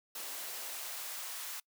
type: noise with high-pass filter sweep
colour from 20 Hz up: white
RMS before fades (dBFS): -42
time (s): 0.15-1.6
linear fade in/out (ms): 5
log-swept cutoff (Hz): 370 to 970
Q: 1
effects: noise-tail reverb RT60 0.1 s tail -25 dB re dry